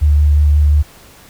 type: tone with vibrato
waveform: sine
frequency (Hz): 73.9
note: D2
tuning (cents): +11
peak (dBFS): -7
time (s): 0.01-0.83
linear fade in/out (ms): 20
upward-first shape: triangle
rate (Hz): 5.6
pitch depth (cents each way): 18
effects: pink hiss -42 dBFS RMS until 1.29 s